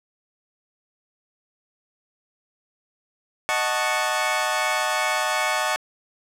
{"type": "chord", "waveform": "20% pulse", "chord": "D# half-diminished seventh", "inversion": "none", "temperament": "equal with one note detuned", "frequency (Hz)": [618, 740, 880, 1108.7], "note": ["D#5", "F#5", "A5", "C#6"], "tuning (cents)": [-12, 0, 0, 0], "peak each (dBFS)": -22, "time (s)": [3.49, 5.76], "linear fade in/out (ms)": 0, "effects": ["low-pass 11000 Hz 12 dB/octave", "8-bit"]}